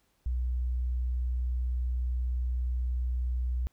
sine tone, 61.7 Hz, B1, 1 cent flat, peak -27 dBFS, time 0.26-3.67 s, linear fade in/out 0 ms, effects pink hiss -72 dBFS RMS until 3.72 s

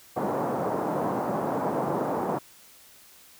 white band-pass noise, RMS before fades -28 dBFS, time 0.16-2.39 s, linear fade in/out 10 ms, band 140 to 910 Hz, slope 24 dB/octave, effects white hiss -53 dBFS RMS until 3.39 s

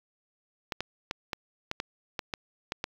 clicks, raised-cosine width 0.2 ms, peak -13 dBFS, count 10, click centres 0.722 / 0.806 / 1.111 / 1.332 / 1.714 / 1.801 / 2.192 / 2.338 / 2.721 / 2.841 s, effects low-pass 5000 Hz 12 dB/octave + 7-bit

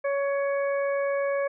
harmonic tone, 559 Hz, C#5, 14 cents sharp, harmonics 1 / 2 / 3 / 4, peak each -24 / -35 / -36 / -39 dBFS, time 0.04-1.48 s, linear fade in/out 10 ms, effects none

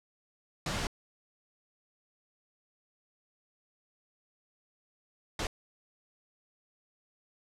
pink noise bursts at uneven times, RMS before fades -33 dBFS, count 2, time 0.66-0.87 / 5.39-5.47 s, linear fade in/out 2 ms, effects low-pass 7000 Hz 12 dB/octave

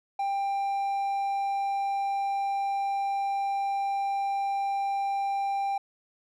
triangle tone, 792 Hz, G5, 18 cents sharp, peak -24 dBFS, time 0.19-5.78 s, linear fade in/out 5 ms, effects none

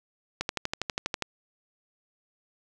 click train, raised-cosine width 0.2 ms, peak -11 dBFS, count 11, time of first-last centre 0.41-1.223 s, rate 12.3 Hz, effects none

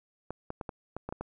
clicks, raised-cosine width 1 ms, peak -22 dBFS, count 8, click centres 0.306 / 0.504 / 0.612 / 0.692 / 0.966 / 1.09 / 1.125 / 1.21 s, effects none

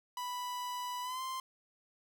45% pulse tone with pitch glide, 987.8 to 1044.7 Hz, B5 to C6, 0 to -3 cents, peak -37 dBFS, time 0.17-1.4 s, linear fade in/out 2 ms, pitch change +97 cents, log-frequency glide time 1.02-1.22 s, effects none

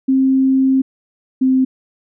sine tone pair in turn, 265.2 / 260.8 Hz, C4 / C4, +23 / -5 cents, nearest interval unison, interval 28 cents, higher first, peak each -10 dBFS, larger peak neither, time 0.08-0.82 / 1.41-1.65 s, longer first, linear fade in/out 10 ms, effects none

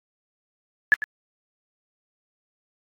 sine tone with echo, 1715 Hz, A6, 45 cents flat, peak -11 dBFS, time 0.92-0.94 s, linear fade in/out 0 ms, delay 100 ms, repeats 1, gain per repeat -14 dB, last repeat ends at 1.04 s, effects AAC 64 kbps

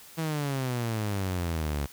sawtooth exponential sweep, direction down, 164.81 to 69.3 Hz, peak -24 dBFS, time 0.17-1.87 s, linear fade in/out 20 ms, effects white hiss -50 dBFS RMS until 1.92 s

